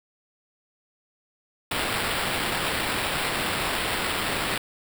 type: noise with sample-and-hold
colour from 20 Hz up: white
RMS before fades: -27 dBFS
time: 1.71-4.58 s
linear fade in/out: 5 ms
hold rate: 6300 Hz
effects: none